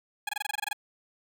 15% pulse tone bursts, 830.6 Hz, G#5, in tune, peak -22 dBFS, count 11, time 0.27-0.731 s, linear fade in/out 5 ms, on 21 ms, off 23 ms, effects none

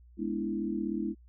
sine chord, E dominant seventh, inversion first, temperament equal with one note detuned, 209.6 / 246.9 / 293.7 / 329.6 Hz, G#3 / B3 / D4 / E4, +16 / 0 / 0 / 0 cents, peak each -34 / -38 / -37 / -34 dBFS, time 0.17-1.15 s, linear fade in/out 50 ms, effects added 60 Hz sine -53 dBFS peak until 1.28 s

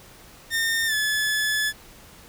sawtooth tone with pitch glide, 1822 to 1720.7 Hz, A#6 to A6, -40 to -39 cents, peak -18 dBFS, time 0.5-1.73 s, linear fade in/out 50 ms, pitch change -99 cents, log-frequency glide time 0.86-0.94 s, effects pink hiss -48 dBFS RMS until 2.28 s

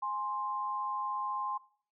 sine tone pair together, 832.6 / 1049 Hz, G#5 / C6, +4 / +4 cents, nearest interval major third, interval 400 cents, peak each -38 / -33 dBFS, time 0.02-1.58 s, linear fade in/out 10 ms, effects noise-tail reverb RT60 0.5 s tail -20 dB re dry

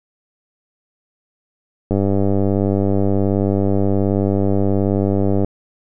click train, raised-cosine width 2 ms, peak -5 dBFS, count 350, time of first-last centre 1.91-5.446 s, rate 98.7 Hz, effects none

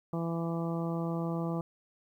harmonic tone, 167 Hz, E3, 23 cents sharp, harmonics 1 / 2 / 3 / 4 / 5 / 6 / 7, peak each -32 / -37 / -40 / -42 / -45 / -47 / -45 dBFS, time 0.13-1.61 s, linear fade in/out 2 ms, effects 11-bit

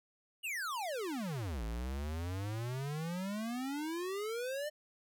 square exponential two-way sweep, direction down then up, 2960 to 53.5 to 611 Hz, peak -37 dBFS, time 0.43-4.7 s, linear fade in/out 20 ms, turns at 1.64 s, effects none

